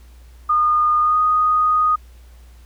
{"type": "tone with pitch glide", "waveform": "sine", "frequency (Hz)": [1221, 1241.6], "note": ["D#6", "D#6"], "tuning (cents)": [-33, -4], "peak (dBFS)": -13, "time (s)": [0.49, 1.96], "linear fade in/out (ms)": 10, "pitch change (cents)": 29, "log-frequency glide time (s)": [1, 1.19], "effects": ["added 60 Hz sine -41 dBFS peak until 2.65 s", "pink hiss -55 dBFS RMS until 2.65 s"]}